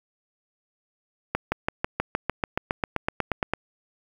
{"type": "accelerating click train", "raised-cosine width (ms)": 0.5, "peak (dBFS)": -8, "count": 17, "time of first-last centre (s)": [1.35, 3.536], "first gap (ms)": 170, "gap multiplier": 0.97, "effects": ["7-bit"]}